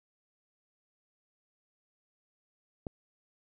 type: click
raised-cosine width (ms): 2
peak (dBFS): -23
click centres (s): 2.868
effects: none